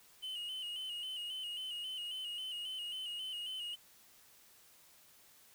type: tone with vibrato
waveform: triangle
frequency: 2960 Hz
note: F#7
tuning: in tune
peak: -38 dBFS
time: 0.22-3.76 s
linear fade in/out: 20 ms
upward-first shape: square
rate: 3.7 Hz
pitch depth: 51 cents each way
effects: white hiss -63 dBFS RMS until 5.54 s